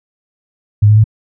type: tone with pitch steps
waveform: sine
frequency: 104.2 / 106.51 / 108.88 Hz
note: G#2 / G#2 / A2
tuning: +6 / +44 / -18 cents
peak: -4 dBFS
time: 0.82-1.042 s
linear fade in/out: 10 ms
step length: 74 ms
effects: none